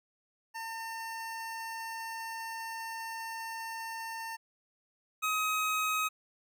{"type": "tone pair in turn", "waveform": "25% pulse", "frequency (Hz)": [905, 1264.8], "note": ["A5", "D#6"], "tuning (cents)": [48, 28], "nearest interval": "tritone", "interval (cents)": 580, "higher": "second", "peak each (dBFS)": [-34, -25], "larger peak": "second", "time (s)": [[0.54, 4.37], [5.22, 6.09]], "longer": "first", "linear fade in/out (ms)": 20, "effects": []}